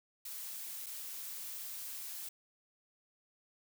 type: noise with dropouts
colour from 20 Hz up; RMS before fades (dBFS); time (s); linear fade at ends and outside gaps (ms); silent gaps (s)
blue; -44; 0.25-2.29; 5; 0.862-0.865
effects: none